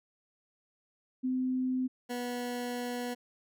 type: tone pair in turn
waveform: sine / 20% pulse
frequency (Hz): 256.5 / 244.3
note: C4 / B3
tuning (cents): -34 / -19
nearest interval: minor second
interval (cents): 85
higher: first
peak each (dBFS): -28 / -29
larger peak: first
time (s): 1.23-1.88 / 2.09-3.15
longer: second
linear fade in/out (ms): 20
effects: none